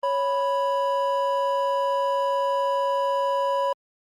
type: tone pair together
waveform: triangle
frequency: 554.4 / 987.8 Hz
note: C#5 / B5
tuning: 0 / 0 cents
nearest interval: minor seventh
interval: 1000 cents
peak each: -22 dBFS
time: 0.03-3.73 s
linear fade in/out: 5 ms
effects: Opus 24 kbps